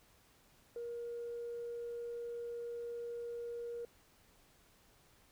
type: tone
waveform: sine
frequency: 472.9 Hz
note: A#4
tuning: 25 cents sharp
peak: -39 dBFS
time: 0.76-3.85 s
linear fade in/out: 2 ms
effects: tanh soft clip ceiling -36 dBFS + pink hiss -67 dBFS RMS until 5.31 s